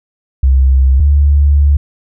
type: tone pair in turn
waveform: sine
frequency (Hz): 66.1 / 71.9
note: C2 / D2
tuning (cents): +18 / -36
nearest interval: minor second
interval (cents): 146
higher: second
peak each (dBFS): -5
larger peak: neither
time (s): 0.43-1 / 1-1.77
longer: second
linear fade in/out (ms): 5
effects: none